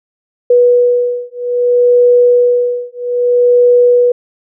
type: beating tone pair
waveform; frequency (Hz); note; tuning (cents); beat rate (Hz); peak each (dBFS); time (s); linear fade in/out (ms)
sine; 487.9 / 488.52; B4 / B4; -21 / -19; 0.62; -10; 0.5-4.12; 5
effects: none